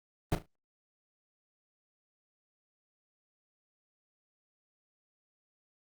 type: noise with echo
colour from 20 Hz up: brown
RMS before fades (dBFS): -27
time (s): 0.32-0.35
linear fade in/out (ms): 0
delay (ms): 36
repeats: 3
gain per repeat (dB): -12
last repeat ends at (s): 0.458
effects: Opus 32 kbps